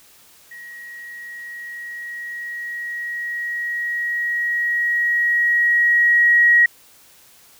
sine tone with level ramp, 1900 Hz, A#6, 33 cents sharp, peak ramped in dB -35 to -9 dBFS, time 0.51-6.66 s, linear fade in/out 5 ms, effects white hiss -50 dBFS RMS until 7.59 s

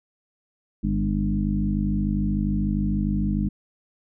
harmonic tone with a mistuned harmonic, 50 Hz, G1, 35 cents sharp, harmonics 1 / 2 / 3 / 4 / 5 / 6, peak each -26 / -33 / -29 / -24 / -34 / -31 dBFS, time 0.83-3.49 s, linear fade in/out 10 ms, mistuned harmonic 4, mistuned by +27 cents, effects none

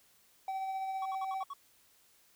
triangle tone with tremolo, 768 Hz, G5, 36 cents flat, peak -31 dBFS, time 0.48-1.43 s, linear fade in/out 2 ms, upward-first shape sine, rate 15 Hz, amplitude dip 30%
triangle tone bursts, 1118 Hz, C#6, 14 cents sharp, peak -37 dBFS, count 6, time 1.02-1.536 s, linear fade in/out 5 ms, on 36 ms, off 60 ms
effects white hiss -66 dBFS RMS until 2.35 s

